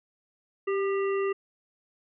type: harmonic tone with a mistuned harmonic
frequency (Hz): 392.2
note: G4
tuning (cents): +1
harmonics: 1 / 3 / 5 / 7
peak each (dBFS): -25 / -35 / -39 / -42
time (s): 0.67-1.33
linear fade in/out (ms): 10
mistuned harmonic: 3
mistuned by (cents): +38
effects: none